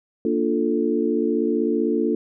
sine chord, Bb major seventh, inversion none, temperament equal, 233.1 / 293.7 / 349.2 / 440 Hz, Bb3 / D4 / F4 / A4, 0 / 0 / 0 / 0 cents, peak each -24 dBFS, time 0.25-2.15 s, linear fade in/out 2 ms, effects none

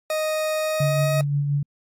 40% pulse tone with pitch glide, 622.3 to 630.3 Hz, D#5 to D#5, 0 to +22 cents, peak -21 dBFS, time 0.1-1.21 s, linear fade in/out 2 ms, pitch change +22 cents, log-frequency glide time 0.6-1.1 s
sine tone with tremolo, 143.4 Hz, D3, 41 cents flat, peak -18 dBFS, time 0.8-1.63 s, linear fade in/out 5 ms, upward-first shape sine, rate 5.7 Hz, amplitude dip 35%
effects AAC 64 kbps

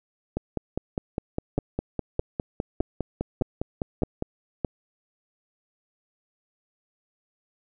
two click trains, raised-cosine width 2 ms, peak -11 / -13 dBFS, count 6 / 20, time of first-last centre 1.58-4.647 / 0.37-4.224 s, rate 1.63 / 4.93 Hz, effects none

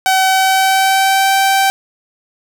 sawtooth tone with pitch glide, 760 to 776.9 Hz, F#5 to G5, +46 to -16 cents, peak -6 dBFS, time 0.06-1.7 s, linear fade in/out 0 ms, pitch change +38 cents, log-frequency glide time 0.27-1.33 s, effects none

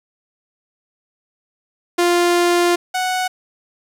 sawtooth tone pair in turn, 349.2 / 739.9 Hz, F4 / F#5, 0 / 0 cents, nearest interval octave + minor second, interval 1300 cents, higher second, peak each -9 / -14 dBFS, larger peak first, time 1.98-2.76 / 2.94-3.28 s, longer first, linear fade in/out 10 ms, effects low-pass 12000 Hz 12 dB/octave + 8-bit

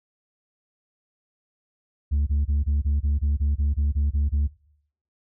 sine tone bursts, 72.4 Hz, D2, 24 cents flat, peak -16 dBFS, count 13, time 2.11-4.478 s, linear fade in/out 20 ms, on 160 ms, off 24 ms, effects noise-tail reverb RT60 0.7 s tail -23 dB re dry + tanh soft clip ceiling -18 dBFS

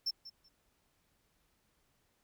triangle tone with echo, 5370 Hz, E8, 31 cents sharp, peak -30 dBFS, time 0.06-0.11 s, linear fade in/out 10 ms, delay 190 ms, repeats 2, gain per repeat -15 dB, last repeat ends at 0.49 s, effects pink hiss -75 dBFS RMS until 2.23 s

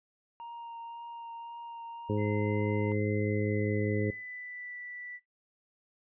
triangle tone with vibrato, 932.3 Hz, A#5, in tune, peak -39 dBFS, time 0.4-2.92 s, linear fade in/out 0 ms, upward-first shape triangle, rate 1.9 Hz, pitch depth 12 cents each way
harmonic tone, 105 Hz, G#2, 19 cents sharp, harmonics 1 / 2 / 3 / 4 / 5, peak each -31 / -34 / -35 / -33 / -38 dBFS, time 2.09-4.11 s, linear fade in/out 10 ms
sine tone with pitch glide, 2061 to 1967.9 Hz, C7 to B6, -27 to -7 cents, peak -40 dBFS, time 2.17-5.2 s, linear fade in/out 50 ms, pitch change -80 cents, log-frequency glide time 3.12-4.77 s
effects noise-tail reverb RT60 0.3 s tail -21 dB re dry + resampled to 8000 Hz

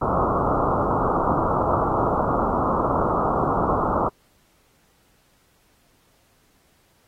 white low-pass noise, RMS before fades -22 dBFS, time 0.01-4.09 s, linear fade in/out 10 ms, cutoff 1300 Hz, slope 96 dB/octave, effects pink hiss -62 dBFS RMS until 7.07 s + AAC 48 kbps

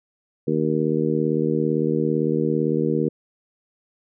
harmonic tone, 77.78 Hz, D#2, in tune, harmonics 2 / 3 / 4 / 5 / 6, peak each -25 / -25 / -25 / -25 / -25 dBFS, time 0.47-3.09 s, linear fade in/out 10 ms, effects none

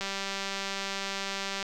click train, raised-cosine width 0.2 ms, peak -16 dBFS, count 318, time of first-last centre 0.01-1.627 s, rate 196 Hz, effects none

